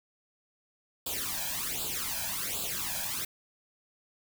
white noise with flanger, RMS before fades -34 dBFS, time 1.06-3.25 s, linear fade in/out 5 ms, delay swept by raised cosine 0.25 to 1.25 ms, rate 1.3 Hz, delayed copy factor +0.85, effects none

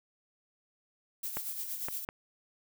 violet noise with tremolo, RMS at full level -36 dBFS, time 1.23-2.05 s, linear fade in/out 5 ms, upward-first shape sine, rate 8.6 Hz, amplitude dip 50%
clicks, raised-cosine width 0.5 ms, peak -21 dBFS, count 3, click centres 1.37 / 1.885 / 2.089 s
effects none

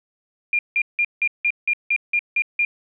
sine tone bursts, 2405 Hz, D7, 41 cents sharp, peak -16 dBFS, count 10, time 0.53-2.65 s, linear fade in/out 2 ms, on 59 ms, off 170 ms, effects none

